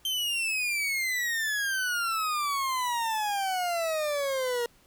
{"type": "exponential sweep", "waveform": "40% pulse", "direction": "down", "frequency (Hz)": [3136, 469.6], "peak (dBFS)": -26, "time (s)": [0.05, 4.66], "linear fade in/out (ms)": 2, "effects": ["pink hiss -61 dBFS RMS until 4.86 s"]}